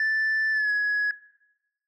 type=tone with pitch glide; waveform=sine; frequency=1760 to 1678.6 Hz; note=A6 to G#6; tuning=0 to +18 cents; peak=-19 dBFS; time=0-1.11 s; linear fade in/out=2 ms; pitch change=-82 cents; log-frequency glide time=0.52-0.71 s; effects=noise-tail reverb RT60 0.9 s tail -19 dB re dry + tanh soft clip ceiling -20 dBFS